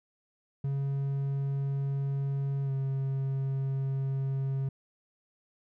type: tone with pitch glide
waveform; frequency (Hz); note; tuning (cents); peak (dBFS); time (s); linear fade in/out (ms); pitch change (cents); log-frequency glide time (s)
triangle; 138.3 to 135.3; C#3 to C#3; -4 to -42; -26; 0.64-4.69; 5; -38; 2.64-2.71
effects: none